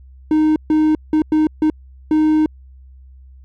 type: tone bursts at uneven times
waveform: triangle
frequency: 309.4 Hz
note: D#4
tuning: 10 cents flat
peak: -9 dBFS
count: 6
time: 0.31-0.56 / 0.7-0.95 / 1.13-1.22 / 1.32-1.47 / 1.62-1.7 / 2.11-2.46 s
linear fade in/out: 2 ms
effects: added 65 Hz sine -39 dBFS peak until 3.44 s